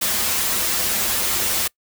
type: noise with comb filter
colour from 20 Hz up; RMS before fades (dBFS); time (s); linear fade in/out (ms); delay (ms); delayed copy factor
white; -21; 0.01-1.68; 10; 7; -0.95
effects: noise-tail reverb RT60 0.1 s tail -24 dB re dry